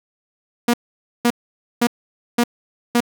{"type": "tone bursts", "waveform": "sawtooth", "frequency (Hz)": 238.8, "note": "A#3", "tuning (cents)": 42, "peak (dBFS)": -9, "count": 5, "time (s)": [0.68, 3.005], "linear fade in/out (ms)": 5, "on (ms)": 57, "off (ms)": 510, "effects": []}